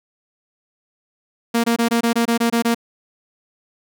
sawtooth tone bursts, 233.1 Hz, A#3, in tune, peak -11 dBFS, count 10, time 1.54-2.747 s, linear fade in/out 10 ms, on 100 ms, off 23 ms, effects none

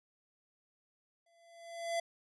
square tone with exponential growth, 676 Hz, E5, 43 cents sharp, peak -31 dBFS, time 1.26-2 s, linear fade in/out 5 ms, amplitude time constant 160 ms, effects resampled to 24000 Hz

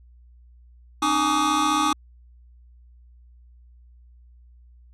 square tone cluster, 269.6 / 303.9 / 837 / 1142 / 1238 Hz, C#4 / D#4 / G#5 / D6 / D#6, -48 / -41 / +13 / -49 / -9 cents, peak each -33 / -26 / -27 / -25 / -25 dBFS, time 1.02-1.93 s, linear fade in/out 5 ms, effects added 60 Hz sine -48 dBFS peak until 4.93 s + low-pass 9000 Hz 12 dB/octave

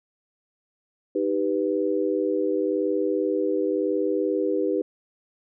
sine chord, Eb augmented, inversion none, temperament equal, 311.1 / 392 / 493.9 Hz, Eb4 / G4 / B4, 0 / 0 / 0 cents, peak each -26 / -25 / -26 dBFS, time 1.15-4.82 s, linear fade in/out 5 ms, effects none

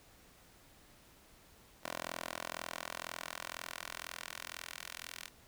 10% pulse tone with high-pass filter sweep, 42.03 Hz, E1, 34 cents sharp, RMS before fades -45 dBFS, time 1.83-5.29 s, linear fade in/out 20 ms, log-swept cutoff 580 to 2100 Hz, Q 0.77, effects pink hiss -62 dBFS RMS until 5.47 s

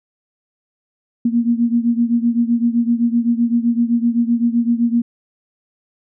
sine beating tone pair, 233.1 / 240.9 Hz, A#3 / B3, 0 / -43 cents, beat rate 7.8 Hz, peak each -15 / -18 dBFS, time 1.25-5.02 s, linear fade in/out 5 ms, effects none

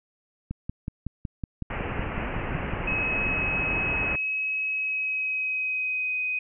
click train, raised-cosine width 5 ms, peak -18 dBFS, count 14, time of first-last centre 0.51-2.922 s, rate 5.39 Hz
pink low-pass noise, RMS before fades -31 dBFS, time 1.7-4.16 s, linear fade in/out 5 ms, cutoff 2800 Hz, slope 96 dB/octave
sine tone with pitch glide, 2559 to 2506 Hz, D#7 to D#7, +48 to +12 cents, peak -25 dBFS, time 2.87-6.39 s, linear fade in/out 5 ms, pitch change -36 cents, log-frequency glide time 4.72-6.19 s
effects none

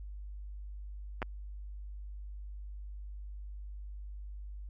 clicks, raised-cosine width 0.5 ms, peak -20 dBFS, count 2, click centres 1.219 / 1.227 s, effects added 50 Hz sine -41 dBFS peak until 4.69 s

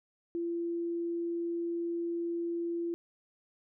sine tone, 340.3 Hz, F4, 45 cents flat, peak -31 dBFS, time 0.35-2.94 s, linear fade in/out 0 ms, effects none

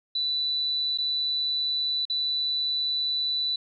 sine tone with dropouts, 3975 Hz, B7, 10 cents sharp, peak -24 dBFS, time 0.15-3.56 s, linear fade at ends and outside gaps 5 ms, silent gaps 0.976-0.984 / 2.053-2.098 s, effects none

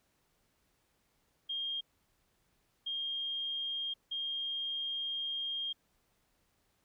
sine tone bursts at uneven times, 3221 Hz, G7, 46 cents sharp, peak -34 dBFS, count 3, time 1.49-1.81 / 2.86-3.94 / 4.11-5.73 s, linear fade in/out 10 ms, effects pink hiss -75 dBFS RMS until 6.84 s

